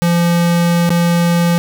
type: tone with dropouts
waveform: square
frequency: 171.7 Hz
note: F3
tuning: 29 cents flat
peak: -11 dBFS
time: 0.02-1.58 s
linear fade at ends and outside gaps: 0 ms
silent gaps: 0.893-0.904 s
effects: none